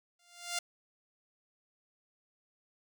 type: tone with exponential growth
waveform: 5% pulse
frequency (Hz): 698.5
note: F5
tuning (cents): 0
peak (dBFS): -19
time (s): 0.19-0.59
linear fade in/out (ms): 5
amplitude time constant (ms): 86
effects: none